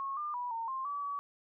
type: tone with pitch steps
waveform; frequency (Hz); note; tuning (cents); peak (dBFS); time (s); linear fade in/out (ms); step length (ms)
sine; 1093 / 1199 / 978 / 913 / 1057 / 1147 / 1139; C#6 / D6 / B5 / A#5 / C6 / D6 / C#6; -25 / +36 / -17 / -36 / +17 / -41 / +47; -34; 0-1.19; 0; 170
effects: none